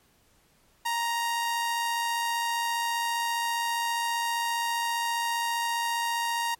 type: tone with amplitude modulation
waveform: sawtooth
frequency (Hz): 935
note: A#5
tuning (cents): +5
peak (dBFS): -21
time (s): 0.85-6.55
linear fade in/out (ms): 10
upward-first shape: sine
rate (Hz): 95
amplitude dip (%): 30
effects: pink hiss -64 dBFS RMS until 6.59 s + MP3 64 kbps